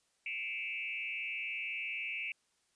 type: tone with frequency modulation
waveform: sine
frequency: 2465 Hz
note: D#7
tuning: 17 cents flat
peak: -36 dBFS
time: 0.26-2.32 s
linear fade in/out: 2 ms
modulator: 124 Hz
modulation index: 2.2
effects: white hiss -75 dBFS RMS until 2.75 s + resampled to 22050 Hz